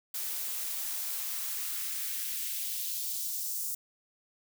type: noise with high-pass filter sweep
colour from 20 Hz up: blue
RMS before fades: -35 dBFS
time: 0.14-3.75 s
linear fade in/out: 5 ms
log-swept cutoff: 300 to 7100 Hz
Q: 1.2
effects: none